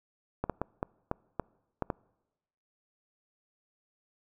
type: clicks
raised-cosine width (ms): 1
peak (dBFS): -16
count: 8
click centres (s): 0.44 / 0.497 / 0.616 / 0.829 / 1.114 / 1.397 / 1.823 / 1.902
effects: noise-tail reverb RT60 1.0 s tail -26 dB re dry